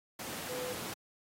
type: tone in noise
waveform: sine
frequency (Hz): 501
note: B4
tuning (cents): +25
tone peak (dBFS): -38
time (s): 0.49-0.73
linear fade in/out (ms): 5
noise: pink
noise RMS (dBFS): -41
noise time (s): 0.19-0.94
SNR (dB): 0
effects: high-pass 150 Hz 12 dB/octave + AAC 48 kbps